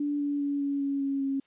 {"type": "tone with pitch steps", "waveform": "sine", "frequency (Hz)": [290.3, 287.3, 284.3, 281.4, 278.5, 275.6, 272.7], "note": ["D4", "D4", "C#4", "C#4", "C#4", "C#4", "C#4"], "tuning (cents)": [-20, -38, 44, 26, 8, -10, -28], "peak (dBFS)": -26, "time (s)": [0, 1.4], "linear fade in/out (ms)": 5, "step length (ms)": 200, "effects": ["white hiss -68 dBFS RMS until 1.46 s", "resampled to 8000 Hz"]}